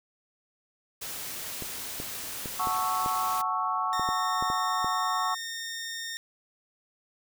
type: noise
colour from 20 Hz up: white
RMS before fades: -37 dBFS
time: 1.01-3.42 s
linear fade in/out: 10 ms
type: clicks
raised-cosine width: 2 ms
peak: -23 dBFS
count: 10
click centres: 1.623 / 2.001 / 2.458 / 2.672 / 3.061 / 3.996 / 4.089 / 4.425 / 4.501 / 4.845 s
type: chord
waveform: sine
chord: F# minor seventh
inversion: none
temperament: equal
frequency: 740 / 880 / 1108.7 / 1318.5 Hz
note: F#5 / A5 / C#6 / E6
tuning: 0 / 0 / 0 / 0 cents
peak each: -33 / -34 / -28 / -34 dBFS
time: 2.59-5.35 s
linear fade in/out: 10 ms
type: tone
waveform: 15% pulse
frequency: 1832 Hz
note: A#6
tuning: 31 cents flat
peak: -28 dBFS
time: 3.93-6.17 s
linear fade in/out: 0 ms
effects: none